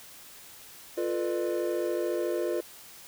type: chord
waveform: triangle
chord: B half-diminished seventh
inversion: second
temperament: equal with one note detuned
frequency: 349.2 / 440 / 493.9 / 601.8 Hz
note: F4 / A4 / B4 / D5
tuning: 0 / 0 / 0 / +42 cents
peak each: -28 / -34 / -31 / -32 dBFS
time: 0.97-2.61 s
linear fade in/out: 10 ms
effects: white hiss -49 dBFS RMS until 3.07 s